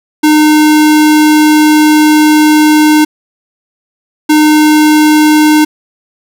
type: tone pair in turn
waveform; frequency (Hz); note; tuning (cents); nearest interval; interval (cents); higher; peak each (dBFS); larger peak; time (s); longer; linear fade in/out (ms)
square; 305 / 305; D#4 / D#4; -34 / -34; unison; 0; neither; -4; neither; 0.23-3.05 / 4.29-5.65; first; 10
effects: none